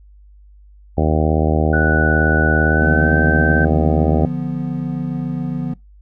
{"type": "harmonic tone", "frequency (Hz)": 77.78, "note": "D#2", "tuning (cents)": 0, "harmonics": [1, 2, 3, 4, 5, 6, 7, 8, 9, 10], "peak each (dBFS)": [-17, -20, -22, -23, -24, -25, -25, -26, -27, -27], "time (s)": [0.97, 4.26], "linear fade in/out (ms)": 10}
{"type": "tone with pitch glide", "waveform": "sine", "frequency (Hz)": [1480, 1549.1], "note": ["F#6", "G6"], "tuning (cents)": [0, -21], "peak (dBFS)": -17, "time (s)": [1.73, 3.65], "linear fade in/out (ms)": 5, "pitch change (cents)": 79, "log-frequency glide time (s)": [2.66, 3.14]}
{"type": "chord", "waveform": "triangle", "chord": "B diminished", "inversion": "first", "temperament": "equal with one note detuned", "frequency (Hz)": [147.34, 174.61, 246.9], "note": ["D3", "F3", "B3"], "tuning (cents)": [6, 0, 0], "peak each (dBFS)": -22, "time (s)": [2.81, 5.74], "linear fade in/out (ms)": 5}
{"effects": ["noise-tail reverb RT60 0.2 s tail -23 dB re dry", "added 50 Hz sine -42 dBFS peak until 6.01 s"]}